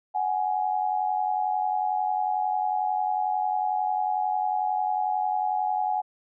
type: tone pair together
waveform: sine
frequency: 744 / 835.1 Hz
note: F#5 / G#5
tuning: +9 / +9 cents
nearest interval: major second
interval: 200 cents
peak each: -26 / -26 dBFS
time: 0.14-6.02 s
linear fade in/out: 20 ms
effects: none